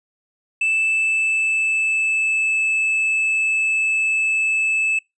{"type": "tone with pitch glide", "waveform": "triangle", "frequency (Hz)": [2637, 2617], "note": ["E7", "E7"], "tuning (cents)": [0, -13], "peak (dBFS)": -15, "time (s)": [0.61, 4.99], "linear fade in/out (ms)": 5, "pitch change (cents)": -13, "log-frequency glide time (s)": [0.72, 2.61], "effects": ["noise-tail reverb RT60 0.2 s tail -23 dB re dry", "resampled to 22050 Hz"]}